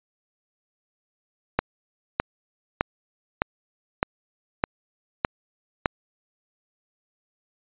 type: click train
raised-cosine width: 0.5 ms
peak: -4 dBFS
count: 8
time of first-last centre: 1.59-5.858 s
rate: 1.64 Hz
effects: resampled to 8000 Hz